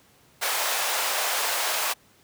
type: high-pass noise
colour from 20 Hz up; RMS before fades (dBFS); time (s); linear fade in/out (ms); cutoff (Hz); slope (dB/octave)
pink; -26; 0.41-1.94; 20; 590; 24
effects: pink hiss -58 dBFS RMS until 2.23 s + high-pass 80 Hz 12 dB/octave